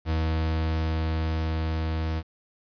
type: tone with level ramp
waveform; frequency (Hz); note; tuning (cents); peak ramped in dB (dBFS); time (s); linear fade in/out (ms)
40% pulse; 80; D#2; +49; -22 to -25; 0.05-2.23; 50
effects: resampled to 11025 Hz + 9-bit